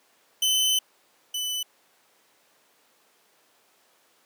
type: tone pair in turn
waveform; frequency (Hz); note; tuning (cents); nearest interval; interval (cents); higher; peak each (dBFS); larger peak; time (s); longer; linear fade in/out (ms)
sawtooth; 3041 / 2996; F#7 / F#7; +47 / +21; unison; 26; first; -17 / -24; first; 0.42-0.79 / 1.34-1.63; first; 5
effects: pink hiss -62 dBFS RMS until 4.25 s + high-pass 400 Hz 12 dB/octave